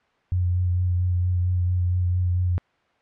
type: tone with vibrato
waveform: sine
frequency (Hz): 89.7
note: F2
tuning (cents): +47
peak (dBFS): -19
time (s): 0.32-2.58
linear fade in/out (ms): 0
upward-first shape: sine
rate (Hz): 4.4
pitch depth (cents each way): 20
effects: white hiss -63 dBFS RMS until 3.01 s + low-pass 2000 Hz 12 dB/octave